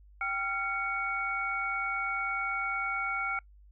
sine tone cluster, 782 / 1379 / 2230 Hz, G5 / F6 / C#7, -4 / -22 / +10 cents, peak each -38 / -32 / -33 dBFS, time 0.21-3.39 s, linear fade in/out 2 ms, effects noise-tail reverb RT60 0.1 s tail -25 dB re dry + added 50 Hz sine -53 dBFS peak until 3.71 s

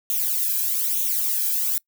violet noise with flanger, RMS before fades -23 dBFS, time 0.1-1.78 s, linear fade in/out 0 ms, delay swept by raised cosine 0.3 to 1.26 ms, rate 1.1 Hz, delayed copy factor +0.85, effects noise-tail reverb RT60 0.1 s tail -24 dB re dry

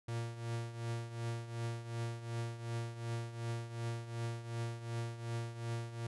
45% pulse tone with tremolo, 116.54 Hz, A#2, in tune, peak -35 dBFS, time 0.08-6.07 s, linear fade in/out 5 ms, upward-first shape triangle, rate 2.7 Hz, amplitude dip 75%, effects resampled to 24000 Hz

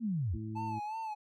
sine linear sweep, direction down, 240.9 to 58.27 Hz, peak -30 dBFS, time 0-0.38 s, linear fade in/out 50 ms
harmonic tone, 109.2 Hz, A2, 13 cents flat, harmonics 1 / 2 / 3, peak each -39 / -42 / -44 dBFS, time 0.33-0.8 s, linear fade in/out 20 ms
triangle tone with vibrato, 866 Hz, A5, 28 cents flat, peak -34 dBFS, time 0.55-1.15 s, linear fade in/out 20 ms, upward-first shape sine, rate 2.8 Hz, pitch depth 69 cents each way
effects none

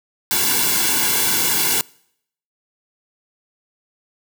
white noise with comb filter, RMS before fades -18 dBFS, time 0.31-1.81 s, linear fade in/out 0 ms, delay 1.6 ms, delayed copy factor -0.95, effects noise-tail reverb RT60 0.7 s tail -25 dB re dry

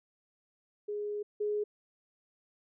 sine tone pair in turn, 415.3 / 417.9 Hz, G#4 / G#4, 0 / +11 cents, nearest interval unison, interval 11 cents, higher second, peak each -33 / -29 dBFS, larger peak second, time 0.88-1.23 / 1.4-1.64 s, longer first, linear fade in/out 10 ms, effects none

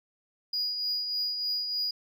sine tone with tremolo, 4897 Hz, D#8, 28 cents flat, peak -24 dBFS, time 0.53-1.91 s, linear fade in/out 5 ms, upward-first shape triangle, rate 3.3 Hz, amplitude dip 55%, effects tanh soft clip ceiling -25 dBFS + 11-bit

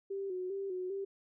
sine tone with vibrato, 379.5 Hz, F#4, 44 cents sharp, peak -35 dBFS, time 0.1-1.05 s, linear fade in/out 10 ms, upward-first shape square, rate 2.5 Hz, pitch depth 59 cents each way, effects none

